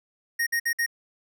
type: tone bursts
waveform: square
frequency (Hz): 1864.7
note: A#6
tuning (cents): 0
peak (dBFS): -23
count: 4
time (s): 0.39-0.863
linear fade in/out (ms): 10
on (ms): 77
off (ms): 55
effects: none